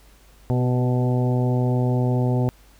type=harmonic tone with a mistuned harmonic; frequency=124.6 Hz; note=B2; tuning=16 cents sharp; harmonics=1 / 2 / 3 / 4 / 5 / 6 / 7; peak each=-19 / -25 / -29 / -31 / -33 / -35 / -36 dBFS; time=0.5-2.49 s; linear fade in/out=0 ms; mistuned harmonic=3; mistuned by=+21 cents; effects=added 50 Hz sine -51 dBFS peak until 2.79 s + pink hiss -55 dBFS RMS until 2.79 s